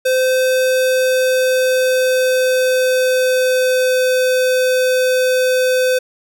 square tone with pitch glide, 515 to 510 Hz, C5 to C5, -28 to -44 cents, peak -13 dBFS, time 0.05-5.99 s, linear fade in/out 10 ms, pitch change -16 cents, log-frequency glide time 0.33-3.98 s, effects none

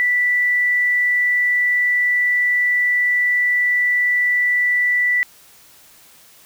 sine tone, 1969 Hz, B6, 6 cents flat, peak -14 dBFS, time 0-5.23 s, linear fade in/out 0 ms, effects white hiss -48 dBFS RMS until 6.45 s

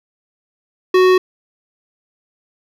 sine tone with hard clipping, 370 Hz, F#4, in tune, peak -10 dBFS, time 0.94-1.18 s, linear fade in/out 5 ms, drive 17 dB, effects none

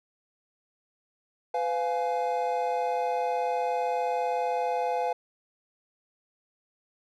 triangle chord, F diminished, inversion second, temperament just, 502.9 / 698.5 / 838.1 Hz, Cb5 / F5 / Ab5, +31 / 0 / +16 cents, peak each -28 dBFS, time 1.54-5.13 s, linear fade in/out 5 ms, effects none

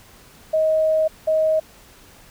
sine tone bursts at uneven times, 630 Hz, D#5, 21 cents sharp, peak -15 dBFS, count 2, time 0.53-1.08 / 1.27-1.6 s, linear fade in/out 10 ms, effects pink hiss -48 dBFS RMS until 2.3 s

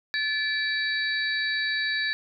sine tone cluster, 1735 / 2322 / 3911 / 4554 Hz, A6 / D7 / B7 / C#8, -25 / -20 / -18 / +46 cents, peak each -26 / -35 / -31 / -34 dBFS, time 0.14-2.13 s, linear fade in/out 0 ms, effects none

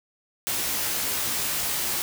white noise with comb filter, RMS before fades -27 dBFS, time 0.47-2.02 s, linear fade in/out 0 ms, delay 17 ms, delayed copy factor +0.6, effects none

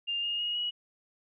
sine tone with pitch steps, 2804 / 2840 / 2876 / 2913 Hz, F7 / F7 / F#7 / F#7, +6 / +28 / -50 / -28 cents, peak -29 dBFS, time 0.07-0.71 s, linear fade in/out 20 ms, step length 160 ms, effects none

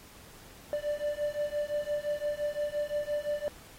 triangle beating tone pair, 587.3 / 593.1 Hz, D5 / D5, 0 / +17 cents, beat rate 5.8 Hz, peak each -31 dBFS, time 0.73-3.48 s, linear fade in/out 0 ms, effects pink hiss -53 dBFS RMS until 3.78 s + AAC 48 kbps

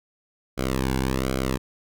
sawtooth tone with flanger, 65.41 Hz, C2, in tune, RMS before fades -25 dBFS, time 0.57-1.58 s, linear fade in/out 20 ms, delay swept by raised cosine 1.1 to 1.6 ms, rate 1.3 Hz, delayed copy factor -1, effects none

